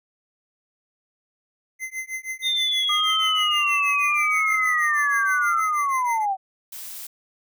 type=tone with tremolo; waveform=square; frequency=2062 Hz; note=C7; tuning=26 cents flat; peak=-26 dBFS; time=1.79-6.26 s; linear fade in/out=50 ms; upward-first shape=triangle; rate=6.3 Hz; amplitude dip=100%
type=linear sweep; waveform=sine; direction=down; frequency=3666 to 747 Hz; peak=-20 dBFS; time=2.42-6.37 s; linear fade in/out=50 ms
type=tone with vibrato; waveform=sine; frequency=1209 Hz; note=D6; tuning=50 cents sharp; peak=-23 dBFS; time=2.89-5.61 s; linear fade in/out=5 ms; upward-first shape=sine; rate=0.76 Hz; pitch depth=100 cents each way
type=noise; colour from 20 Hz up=blue; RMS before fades=-36 dBFS; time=6.72-7.07 s; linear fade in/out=5 ms
effects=none